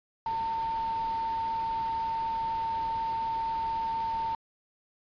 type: tone in noise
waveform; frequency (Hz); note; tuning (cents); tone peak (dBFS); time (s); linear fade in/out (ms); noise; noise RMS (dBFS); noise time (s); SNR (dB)
sine; 904; A5; +47; -28; 0.26-4.35; 2; pink; -45; 0.26-4.35; +14
effects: resampled to 11025 Hz